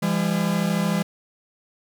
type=tone pair together; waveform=45% pulse; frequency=169.1 / 202.4 Hz; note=E3 / G#3; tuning=+44 / -44 cents; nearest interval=minor third; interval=312 cents; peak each=-23 dBFS; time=0.02-1.03 s; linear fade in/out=10 ms; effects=none